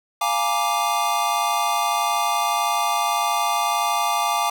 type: chord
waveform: square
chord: Bb dominant seventh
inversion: second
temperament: equal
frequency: 698.5 / 830.6 / 932.3 / 1174.7 Hz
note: F5 / Ab5 / Bb5 / D6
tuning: 0 / 0 / 0 / 0 cents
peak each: -27 / -25 / -28 / -24 dBFS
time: 0.21-4.5 s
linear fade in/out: 5 ms
effects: none